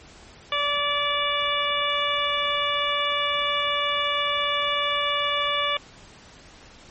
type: harmonic tone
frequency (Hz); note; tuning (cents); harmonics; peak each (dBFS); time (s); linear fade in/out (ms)
579; D5; -25; 1 / 2 / 3 / 4 / 5 / 6; -30 / -26 / -33 / -29 / -29 / -28; 0.52-5.77; 2
effects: pink hiss -48 dBFS RMS until 6.9 s + MP3 32 kbps